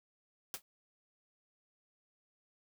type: noise with exponential decay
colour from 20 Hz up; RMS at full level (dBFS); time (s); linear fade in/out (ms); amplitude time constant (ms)
white; -36; 0.54-0.62; 1; 17
effects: none